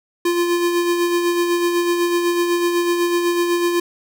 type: tone with tremolo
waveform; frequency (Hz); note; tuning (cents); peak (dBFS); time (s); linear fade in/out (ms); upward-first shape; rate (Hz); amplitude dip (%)
square; 347.1; F4; -11; -15; 0.25-3.8; 5; sine; 8; 40
effects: none